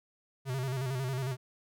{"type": "tone with vibrato", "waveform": "square", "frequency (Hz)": 130.81, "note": "C3", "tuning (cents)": 0, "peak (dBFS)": -32, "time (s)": [0.45, 1.37], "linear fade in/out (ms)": 50, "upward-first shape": "square", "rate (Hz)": 11, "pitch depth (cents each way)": 67, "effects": []}